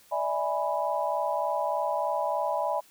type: chord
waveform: sine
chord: E dominant seventh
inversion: third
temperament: equal with one note detuned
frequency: 587.3 / 650.6 / 830.6 / 987.8 Hz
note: D5 / E5 / G#5 / B5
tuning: 0 / -23 / 0 / 0 cents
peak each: -31 dBFS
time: 0.11-2.81 s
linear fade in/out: 20 ms
effects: white hiss -58 dBFS RMS until 2.9 s